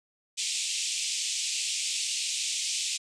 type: band-pass noise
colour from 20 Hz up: white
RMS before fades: -31 dBFS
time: 0.37-2.98 s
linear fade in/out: 20 ms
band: 2400 to 8400 Hz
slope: 48 dB/octave
effects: none